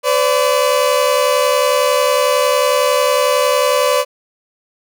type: tone pair together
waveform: 30% pulse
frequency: 507 / 578 Hz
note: B4 / D5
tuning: +45 / -28 cents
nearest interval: major second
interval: 227 cents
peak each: -12 dBFS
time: 0.03-4.05 s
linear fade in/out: 50 ms
effects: none